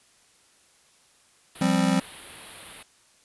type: band-stop noise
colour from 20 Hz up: white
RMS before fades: -41 dBFS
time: 1.55-2.83 s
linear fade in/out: 5 ms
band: 4100 to 9400 Hz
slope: 48 dB/octave
type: chord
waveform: square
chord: F suspended second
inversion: none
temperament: just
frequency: 174.61 / 196.44 / 261.9 Hz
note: F3 / G3 / C4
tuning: 0 / +4 / +2 cents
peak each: -25 dBFS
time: 1.61-2 s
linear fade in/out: 5 ms
effects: white hiss -60 dBFS RMS until 3.24 s + resampled to 24000 Hz